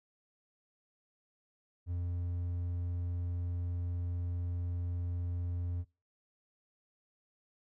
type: tone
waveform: triangle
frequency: 87.6 Hz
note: F2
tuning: 6 cents sharp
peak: -31 dBFS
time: 1.86-5.85 s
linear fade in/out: 50 ms
effects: noise-tail reverb RT60 0.3 s tail -22 dB re dry